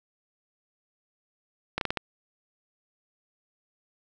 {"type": "slowing click train", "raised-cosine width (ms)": 0.3, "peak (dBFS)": -11, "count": 5, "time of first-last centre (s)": [1.78, 1.972], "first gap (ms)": 32, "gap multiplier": 1.28, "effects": []}